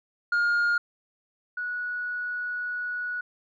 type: tone pair in turn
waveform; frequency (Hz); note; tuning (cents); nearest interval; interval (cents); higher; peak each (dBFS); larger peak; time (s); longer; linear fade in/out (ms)
sine; 1419 / 1465.7; F6 / F#6; +27 / -17; minor second; 56; second; -18 / -28; first; 0.32-0.78 / 1.57-3.21; second; 5
effects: tanh soft clip ceiling -20 dBFS